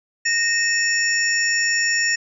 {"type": "tone cluster", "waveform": "sine", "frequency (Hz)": [1850, 2604, 5490, 7030], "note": ["A#6", "E7", "F8", "A8"], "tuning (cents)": [-14, -22, -31, -2], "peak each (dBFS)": [-19, -26, -24, -26], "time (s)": [0.25, 2.16], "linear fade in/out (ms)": 10, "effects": []}